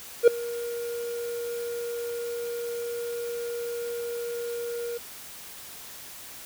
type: tone with ADSR envelope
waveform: triangle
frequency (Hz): 473.2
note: A#4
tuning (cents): +26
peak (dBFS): -7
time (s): 0.23-4.98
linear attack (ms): 46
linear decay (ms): 4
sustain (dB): -21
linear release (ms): 10
effects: white hiss -43 dBFS RMS until 6.45 s